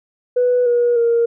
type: tone with pitch steps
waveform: sine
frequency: 493.9 / 480.4 / 467.3 Hz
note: B4 / B4 / A#4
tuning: 0 / -48 / +4 cents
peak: -11 dBFS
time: 0.36-1.26 s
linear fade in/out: 10 ms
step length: 300 ms
effects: tanh soft clip ceiling -8 dBFS